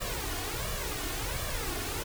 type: noise with flanger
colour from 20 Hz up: pink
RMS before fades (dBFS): -34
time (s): 0-2.04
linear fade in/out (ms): 20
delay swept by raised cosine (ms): 1.7 to 2.8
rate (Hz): 1.4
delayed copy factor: +0.7
effects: none